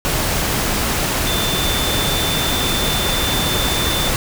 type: tone in noise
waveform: sine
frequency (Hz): 3543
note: A7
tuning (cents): +11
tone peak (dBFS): -22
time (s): 1.27-4.09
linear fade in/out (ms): 0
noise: pink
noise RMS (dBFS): -19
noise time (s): 0.05-4.16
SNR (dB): -6
effects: none